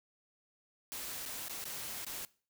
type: noise with dropouts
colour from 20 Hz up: white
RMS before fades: -42 dBFS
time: 0.92-2.25 s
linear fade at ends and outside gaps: 0 ms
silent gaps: 1.254-1.26 / 1.483-1.496 / 1.641-1.654 / 2.047-2.066 s
effects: noise-tail reverb RT60 0.4 s tail -21 dB re dry